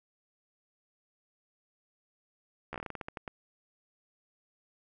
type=slowing click train; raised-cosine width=0.5 ms; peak=-23 dBFS; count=13; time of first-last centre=2.73-3.278 s; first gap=13 ms; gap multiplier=1.21; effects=none